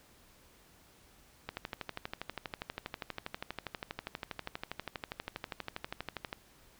click train, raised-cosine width 0.3 ms, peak -21 dBFS, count 61, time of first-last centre 1.49-6.329 s, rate 12.4 Hz, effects pink hiss -62 dBFS RMS until 6.79 s

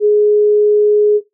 sine tone, 418.4 Hz, G#4, 13 cents sharp, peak -7 dBFS, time 0-1.21 s, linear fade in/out 50 ms, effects noise-tail reverb RT60 0.2 s tail -19 dB re dry

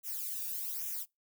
violet noise with flanger, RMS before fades -38 dBFS, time 0.03-1.06 s, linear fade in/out 50 ms, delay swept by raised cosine 0.22 to 0.98 ms, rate 1.2 Hz, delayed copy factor -0.95, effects noise-tail reverb RT60 0.2 s tail -25 dB re dry

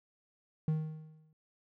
triangle tone with exponential decay, 156.3 Hz, D#3, 8 cents sharp, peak -24 dBFS, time 0.68-1.33 s, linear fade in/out 2 ms, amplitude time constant 140 ms, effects none

